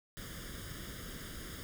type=noise with comb filter; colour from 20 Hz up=pink; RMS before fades=-45 dBFS; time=0.17-1.63 s; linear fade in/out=0 ms; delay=0.59 ms; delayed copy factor=+0.8; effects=none